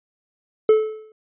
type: tone with exponential decay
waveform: triangle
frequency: 434.2 Hz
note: A4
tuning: 23 cents flat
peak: -6 dBFS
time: 0.69-1.12 s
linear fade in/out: 2 ms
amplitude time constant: 92 ms
effects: resampled to 8000 Hz